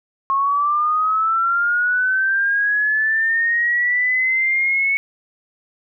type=linear sweep; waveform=sine; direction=up; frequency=1081 to 2217 Hz; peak=-15 dBFS; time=0.3-4.97 s; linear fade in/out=0 ms; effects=none